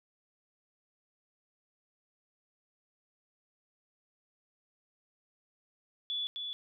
sine tone with echo, 3438 Hz, A7, 41 cents flat, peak -32 dBFS, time 6.1-6.27 s, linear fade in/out 0 ms, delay 260 ms, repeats 1, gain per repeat -4 dB, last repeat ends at 6.53 s, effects none

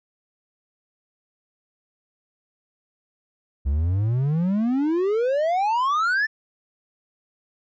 triangle exponential sweep, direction up, 65.41 to 1800 Hz, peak -17 dBFS, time 3.65-6.27 s, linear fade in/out 20 ms, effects resampled to 16000 Hz

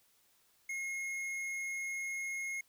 sine tone with tanh clipping, 2157 Hz, C#7, 48 cents flat, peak -38 dBFS, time 0.69-2.61 s, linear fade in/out 5 ms, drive 12 dB, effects white hiss -70 dBFS RMS until 2.68 s

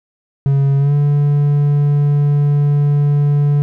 triangle tone with pitch glide, 138.59 to 144.89 Hz, C#3 to D3, 0 to -23 cents, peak -8 dBFS, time 0.46-3.62 s, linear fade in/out 0 ms, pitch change +77 cents, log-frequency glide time 0.78-0.93 s, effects none

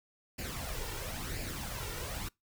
pink noise with flanger, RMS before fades -39 dBFS, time 0.38-2.29 s, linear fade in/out 10 ms, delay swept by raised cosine 0.41 to 2.21 ms, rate 0.98 Hz, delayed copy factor +0.6, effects noise-tail reverb RT60 0.2 s tail -25 dB re dry

